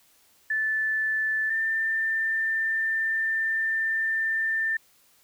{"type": "tone pair in turn", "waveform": "sine", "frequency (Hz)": [1752, 1788.8], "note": ["A6", "A6"], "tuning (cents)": [-8, 28], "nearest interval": "unison", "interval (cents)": 36, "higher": "second", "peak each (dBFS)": -23, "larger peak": "neither", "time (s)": [[0.5, 1.5], [1.5, 4.77]], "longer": "second", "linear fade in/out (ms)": 5, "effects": ["white hiss -61 dBFS RMS until 5.23 s"]}